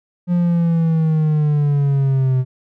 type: linear sweep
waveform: triangle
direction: down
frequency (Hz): 177.2 to 127.3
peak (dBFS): -11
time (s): 0.27-2.45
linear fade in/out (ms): 50
effects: none